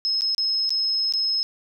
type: tone with dropouts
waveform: sine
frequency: 5170 Hz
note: E8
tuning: 34 cents flat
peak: -20 dBFS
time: 0.05-1.43 s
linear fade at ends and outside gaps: 0 ms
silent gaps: 0.209-0.219 / 0.348-0.381 / 0.693-0.705 / 1.124-1.137 s
effects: 10-bit